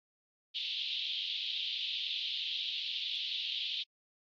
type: band-pass noise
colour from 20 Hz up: pink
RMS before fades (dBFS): -37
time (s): 0.54-3.84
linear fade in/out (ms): 20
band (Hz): 3000 to 3900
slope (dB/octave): 48
effects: AAC 48 kbps